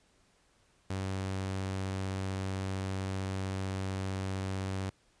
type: tone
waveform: sawtooth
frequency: 95.6 Hz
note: G2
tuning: 43 cents flat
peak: -29 dBFS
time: 0.9-4.9 s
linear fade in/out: 5 ms
effects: pink hiss -68 dBFS RMS until 5.2 s + resampled to 22050 Hz